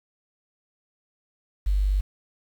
sine tone, 49 Hz, G1, in tune, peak -19 dBFS, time 1.66-2.01 s, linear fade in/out 10 ms, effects 8-bit

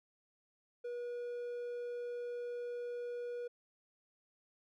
triangle tone, 482.9 Hz, B4, 39 cents flat, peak -37 dBFS, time 0.84-3.48 s, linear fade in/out 10 ms, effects none

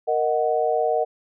sine chord, D# minor, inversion second, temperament equal, 466.2 / 622.3 / 740 Hz, A#4 / D#5 / F#5, 0 / 0 / 0 cents, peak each -23 dBFS, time 0.07-1.05 s, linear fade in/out 20 ms, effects none

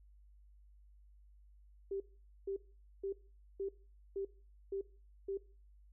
sine tone bursts, 392 Hz, G4, in tune, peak -36 dBFS, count 7, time 1.91-5.374 s, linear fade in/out 5 ms, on 92 ms, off 470 ms, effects noise-tail reverb RT60 0.4 s tail -19 dB re dry + added 50 Hz sine -59 dBFS peak until 5.92 s

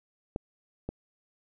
clicks, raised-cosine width 2 ms, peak -18 / -20 dBFS, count 2, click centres 0.361 / 0.89 s, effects none

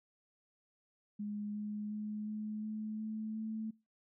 sine tone with pitch steps, 207.7 / 209.6 / 211.6 / 213.5 / 215.5 / 217.5 / 219.5 Hz, G#3 / G#3 / G#3 / G#3 / A3 / A3 / A3, 0 / +16 / +33 / +48 / -36 / -20 / -4 cents, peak -37 dBFS, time 1.19-3.71 s, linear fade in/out 10 ms, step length 360 ms, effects noise-tail reverb RT60 0.3 s tail -25 dB re dry

